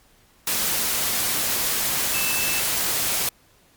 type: tone in noise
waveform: sine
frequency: 2637 Hz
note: E7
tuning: in tune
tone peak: -27 dBFS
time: 2.14-2.6 s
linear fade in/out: 2 ms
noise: white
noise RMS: -23 dBFS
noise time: 0.47-3.29 s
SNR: -7 dB
effects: pink hiss -57 dBFS RMS until 3.76 s + MP3 96 kbps